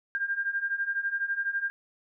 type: beating tone pair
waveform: sine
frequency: 1593 / 1605 Hz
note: G6 / G6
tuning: +27 / +40 cents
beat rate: 12 Hz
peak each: -32 / -29 dBFS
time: 0.15-1.7 s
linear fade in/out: 0 ms
effects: none